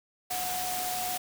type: tone in noise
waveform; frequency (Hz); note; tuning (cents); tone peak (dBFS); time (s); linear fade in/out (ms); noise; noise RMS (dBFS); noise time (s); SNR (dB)
sine; 730; F#5; -24; -33; 0.3-1.18; 10; white; -34; 0.3-1.18; -2
effects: none